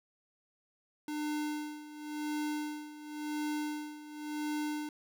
square tone with tremolo, 300 Hz, D4, 37 cents sharp, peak -33 dBFS, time 1.08-4.89 s, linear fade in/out 2 ms, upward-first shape sine, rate 0.93 Hz, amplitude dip 80%, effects none

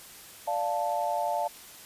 sine chord, D minor, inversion none, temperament equal, 587.3 / 698.5 / 880 Hz, D5 / F5 / A5, 0 / 0 / 0 cents, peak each -32 / -30 / -30 dBFS, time 0.47-1.48 s, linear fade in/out 10 ms, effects white hiss -48 dBFS RMS until 1.85 s + resampled to 32000 Hz

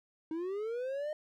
triangle linear sweep, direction up, 311.1 to 618 Hz, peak -32 dBFS, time 0.31-1.13 s, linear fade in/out 2 ms, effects none

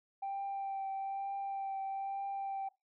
sine tone with vibrato, 784 Hz, G5, in tune, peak -34 dBFS, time 0.22-2.69 s, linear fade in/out 10 ms, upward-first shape triangle, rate 1.1 Hz, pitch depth 17 cents each way, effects noise-tail reverb RT60 0.2 s tail -19 dB re dry + tanh soft clip ceiling -33 dBFS

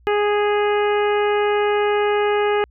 harmonic tone, 414.2 Hz, G#4, 5 cents flat, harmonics 1 / 2 / 3 / 4 / 5 / 6 / 7, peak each -17 / -23 / -27 / -29 / -31 / -33 / -34 dBFS, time 0.07-2.64 s, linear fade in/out 0 ms, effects added 60 Hz sine -49 dBFS peak until 2.7 s

